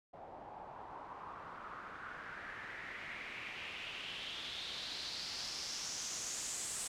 white noise with low-pass filter sweep, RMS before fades -45 dBFS, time 0.13-6.88 s, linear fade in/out 10 ms, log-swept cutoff 710 to 8400 Hz, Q 3.8, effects none

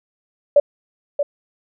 sine tone with echo, 577 Hz, D5, 31 cents flat, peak -7 dBFS, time 0.56-0.6 s, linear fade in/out 5 ms, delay 630 ms, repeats 1, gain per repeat -8 dB, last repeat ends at 1.23 s, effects none

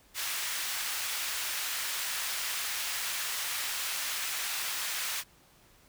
pink high-pass noise, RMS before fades -34 dBFS, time 0.14-5.24 s, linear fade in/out 50 ms, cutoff 1600 Hz, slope 12 dB/octave, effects pink hiss -61 dBFS RMS until 5.88 s

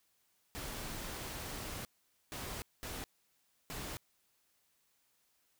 pink noise bursts at uneven times, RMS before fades -43 dBFS, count 4, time 0.55-1.85 / 2.32-2.62 / 2.83-3.04 / 3.7-3.97 s, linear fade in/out 0 ms, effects white hiss -75 dBFS RMS until 5.59 s

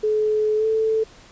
sine tone with pitch glide, 428.4 to 440.7 Hz, A4 to A4, -46 to +3 cents, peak -17 dBFS, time 0.03-1.04 s, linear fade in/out 10 ms, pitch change +49 cents, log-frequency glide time 0.57-0.66 s, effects pink hiss -48 dBFS RMS until 1.31 s + resampled to 16000 Hz

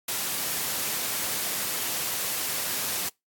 white high-pass noise, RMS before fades -29 dBFS, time 0.08-3.09 s, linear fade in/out 5 ms, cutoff 100 Hz, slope 12 dB/octave, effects noise-tail reverb RT60 0.2 s tail -26 dB re dry + AAC 64 kbps

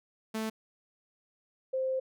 sawtooth / sine tone pair in turn, 220 / 523.3 Hz, A3 / C5, 0 / 0 cents, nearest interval octave + minor third, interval 1500 cents, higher second, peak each -28 dBFS, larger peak neither, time 0.34-0.5 / 1.73-2 s, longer second, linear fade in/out 10 ms, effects none

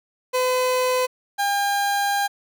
30% pulse tone pair in turn, 507 / 804.8 Hz, B4 / G5, +45 / +45 cents, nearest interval minor sixth, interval 800 cents, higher second, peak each -16 / -17 dBFS, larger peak first, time 0.33-1.07 / 1.38-2.28 s, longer second, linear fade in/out 20 ms, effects none

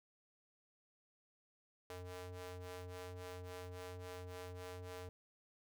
sawtooth ring-modulated tone, 181.2 Hz, F#3, 36 cents flat, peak -40 dBFS, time 1.9-5.09 s, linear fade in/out 0 ms, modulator 270 Hz, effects none

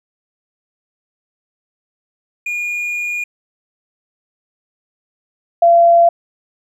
triangle / sine tone pair in turn, 2433 / 682.7 Hz, D#7 / F5, -39 / -40 cents, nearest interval octave + minor seventh, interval 2201 cents, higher first, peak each -17 / -6 dBFS, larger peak second, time 2.46-3.24 / 5.62-6.09 s, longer first, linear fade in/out 5 ms, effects none

